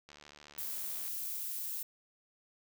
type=click train; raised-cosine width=0.2 ms; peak=-35 dBFS; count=74; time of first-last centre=0.09-1.079 s; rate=73.8 Hz
type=noise; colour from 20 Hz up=violet; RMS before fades=-39 dBFS; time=0.58-1.83 s; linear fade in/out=5 ms
effects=none